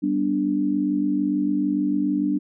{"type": "chord", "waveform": "sine", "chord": "G major", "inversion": "none", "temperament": "equal", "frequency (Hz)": [196, 246.9, 293.7], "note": ["G3", "B3", "D4"], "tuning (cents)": [0, 0, 0], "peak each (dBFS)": [-26, -27, -21], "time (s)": [0.02, 2.39], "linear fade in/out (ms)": 20, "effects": []}